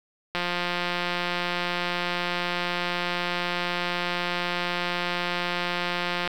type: click train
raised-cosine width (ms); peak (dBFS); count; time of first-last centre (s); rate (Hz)
0.3; -11; 1044; 0.35-6.276; 176
effects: 7-bit